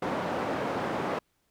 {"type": "band-pass noise", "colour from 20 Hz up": "white", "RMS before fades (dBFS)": -31, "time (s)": [0.02, 1.19], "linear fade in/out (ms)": 5, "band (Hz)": [150, 850], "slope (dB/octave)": 12, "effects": ["pink hiss -73 dBFS RMS until 1.5 s"]}